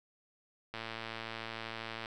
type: click train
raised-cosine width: 0.3 ms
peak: -24 dBFS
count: 150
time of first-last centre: 0.74-2.059 s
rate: 113 Hz
effects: none